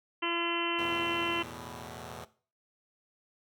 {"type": "harmonic tone", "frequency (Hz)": 340.4, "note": "F4", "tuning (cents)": -44, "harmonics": [1, 2, 3, 4, 5, 6, 7, 8, 9], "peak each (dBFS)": [-35, -44, -35, -39, -42, -39, -44, -35, -37], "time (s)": [0.22, 1.43], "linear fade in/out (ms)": 10}
{"type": "chord", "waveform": "5% pulse", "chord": "E suspended fourth", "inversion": "none", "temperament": "equal", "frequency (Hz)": [82.41, 110, 123.47], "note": ["E2", "A2", "B2"], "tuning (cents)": [0, 0, 0], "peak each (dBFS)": [-34, -35, -34], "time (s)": [0.78, 2.25], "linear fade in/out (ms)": 10}
{"effects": ["noise-tail reverb RT60 0.4 s tail -17 dB re dry"]}